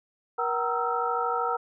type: tone cluster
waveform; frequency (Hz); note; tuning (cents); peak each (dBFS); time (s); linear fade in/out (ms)
sine; 476.2 / 759 / 932 / 1297 / 1350; A#4 / F#5 / A#5 / E6 / E6; +37 / +44 / -1 / -28 / +41; -31; 0.38-1.57; 10
effects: none